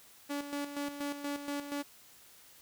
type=tone with tremolo; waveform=sawtooth; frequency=286.4 Hz; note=D4; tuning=43 cents flat; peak=-30 dBFS; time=0.29-1.83 s; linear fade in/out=20 ms; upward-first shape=square; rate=4.2 Hz; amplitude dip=60%; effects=white hiss -58 dBFS RMS until 2.61 s